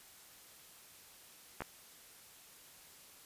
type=clicks; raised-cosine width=0.5 ms; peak=-24 dBFS; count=2; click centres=1.606 / 1.62 s; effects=white hiss -58 dBFS RMS until 3.25 s + resampled to 32000 Hz